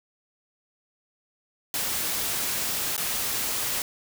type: noise with dropouts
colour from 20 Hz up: white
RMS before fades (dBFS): -28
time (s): 1.74-3.82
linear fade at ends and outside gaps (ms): 1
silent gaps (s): 2.965-2.978
effects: none